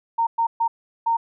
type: tone bursts at uneven times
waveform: sine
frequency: 920 Hz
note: A#5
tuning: 23 cents flat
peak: -17 dBFS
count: 4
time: 0.18-0.27 / 0.38-0.47 / 0.6-0.68 / 1.06-1.17 s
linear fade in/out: 10 ms
effects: none